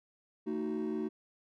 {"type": "chord", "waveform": "triangle", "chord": "D# diminished", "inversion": "second", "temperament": "just", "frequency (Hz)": [224, 311.1, 373.4], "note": ["A3", "D#4", "F#4"], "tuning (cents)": [31, 0, 16], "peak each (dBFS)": -34, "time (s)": [0.46, 1.09], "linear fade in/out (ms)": 20, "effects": ["tanh soft clip ceiling -26 dBFS"]}